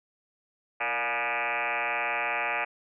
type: tone with frequency modulation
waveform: sine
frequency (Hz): 1586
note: G6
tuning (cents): +20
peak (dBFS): -26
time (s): 0.8-2.65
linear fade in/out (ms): 10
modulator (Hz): 125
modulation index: 7.9
effects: none